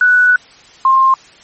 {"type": "tone pair in turn", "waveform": "sine", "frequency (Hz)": [1480, 1059.9], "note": ["F#6", "C6"], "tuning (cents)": [0, 22], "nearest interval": "tritone", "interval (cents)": 578, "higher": "first", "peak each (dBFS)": -6, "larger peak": "neither", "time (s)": [[0.01, 0.36], [0.85, 1.14]], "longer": "first", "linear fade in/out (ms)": 2, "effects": ["white hiss -42 dBFS RMS until 1.43 s", "MP3 32 kbps"]}